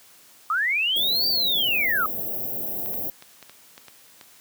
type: linear two-way sweep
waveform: sine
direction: up then down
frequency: 1200 to 4699 to 1200 Hz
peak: -20 dBFS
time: 0.5-2.06 s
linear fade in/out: 2 ms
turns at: 1.28 s
type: band-stop noise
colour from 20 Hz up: white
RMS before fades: -29 dBFS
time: 0.96-3.1 s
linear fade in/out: 2 ms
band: 730 to 13000 Hz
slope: 48 dB/octave
type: clicks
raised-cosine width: 0.2 ms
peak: -25 dBFS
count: 8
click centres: 2.86 / 2.941 / 3.224 / 3.427 / 3.496 / 3.779 / 3.883 / 4.212 s
effects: white hiss -52 dBFS RMS until 4.4 s + high-pass 100 Hz 12 dB/octave